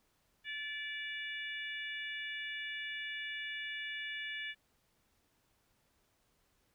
harmonic tone, 580 Hz, D5, 22 cents flat, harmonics 3 / 4 / 5 / 6, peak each -42 / -44 / -46 / -48 dBFS, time 0.44-4.55 s, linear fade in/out 50 ms, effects pink hiss -75 dBFS RMS until 6.74 s

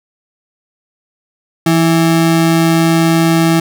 square ring-modulated tone, 246.9 Hz, B3, in tune, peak -6 dBFS, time 1.66-3.6 s, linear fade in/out 5 ms, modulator 80.4 Hz, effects none

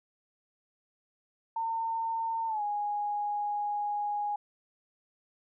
sine tone with pitch glide, 907 to 826.9 Hz, A#5 to G#5, -48 to -8 cents, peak -29 dBFS, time 1.56-4.36 s, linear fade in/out 5 ms, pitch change -160 cents, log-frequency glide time 2.47-2.62 s, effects none

